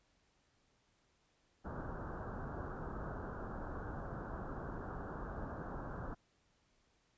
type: low-pass noise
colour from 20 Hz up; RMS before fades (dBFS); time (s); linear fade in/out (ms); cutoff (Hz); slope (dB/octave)
pink; -44; 1.64-6.15; 20; 1600; 96
effects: pink hiss -75 dBFS RMS until 7.17 s + resampled to 16000 Hz